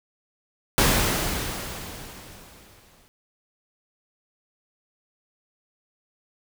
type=noise with exponential decay; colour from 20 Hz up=pink; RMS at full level=-18 dBFS; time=0.78-3.08 s; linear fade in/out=0 ms; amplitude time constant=500 ms; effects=none